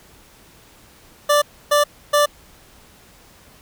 25% pulse tone bursts, 587 Hz, D5, 1 cent flat, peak -9 dBFS, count 3, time 1.29-2.26 s, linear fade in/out 10 ms, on 130 ms, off 290 ms, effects pink hiss -49 dBFS RMS until 3.61 s

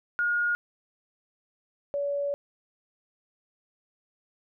sine tone pair in turn, 1431 / 568.9 Hz, F6 / C#5, +42 / +45 cents, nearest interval octave + major third, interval 1597 cents, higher first, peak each -23 / -26 dBFS, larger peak first, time 0.19-0.55 / 1.94-2.34 s, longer second, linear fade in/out 0 ms, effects none

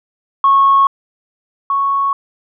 sine tone pair in turn, 1098 / 1106.9 Hz, C#6 / C#6, -17 / -3 cents, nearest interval unison, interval 14 cents, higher second, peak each -6 / -12 dBFS, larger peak first, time 0.44-0.87 / 1.7-2.13 s, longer neither, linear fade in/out 2 ms, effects tanh soft clip ceiling -2 dBFS

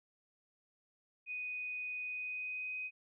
sine tone with pitch glide, 2489 to 2509 Hz, D#7 to D#7, 0 to +14 cents, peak -38 dBFS, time 1.26-2.91 s, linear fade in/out 50 ms, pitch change +14 cents, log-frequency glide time 2.02-2.77 s, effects none

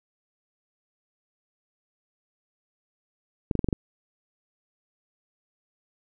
clicks, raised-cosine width 3 ms, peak -11 dBFS, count 6, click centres 3.512 / 3.553 / 3.592 / 3.644 / 3.687 / 3.728 s, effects none

